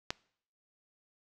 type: click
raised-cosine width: 0.2 ms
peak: -14 dBFS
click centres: 0.105 s
effects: noise-tail reverb RT60 0.6 s tail -23 dB re dry